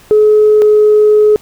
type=tone pair in turn; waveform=sine; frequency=425.7 / 423.7 Hz; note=G#4 / G#4; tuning=+43 / +35 cents; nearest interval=unison; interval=8 cents; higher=first; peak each=-3 dBFS; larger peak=neither; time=0.11-0.62 / 0.62-1.36 s; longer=second; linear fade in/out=0 ms; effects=tanh soft clip ceiling 0 dBFS + pink hiss -42 dBFS RMS until 1.41 s